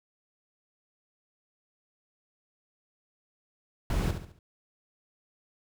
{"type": "noise with echo", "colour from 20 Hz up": "brown", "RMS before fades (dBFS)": -28, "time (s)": [3.9, 4.11], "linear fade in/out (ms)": 2, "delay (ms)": 70, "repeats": 4, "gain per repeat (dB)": -8, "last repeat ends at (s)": 4.39, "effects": []}